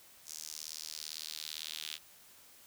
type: tone with high-pass filter sweep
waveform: sawtooth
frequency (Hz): 77.78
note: D#2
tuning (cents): 0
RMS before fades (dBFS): -44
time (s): 0.25-1.99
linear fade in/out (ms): 50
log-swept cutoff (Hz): 6300 to 3300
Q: 2.6
effects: white hiss -59 dBFS RMS until 2.66 s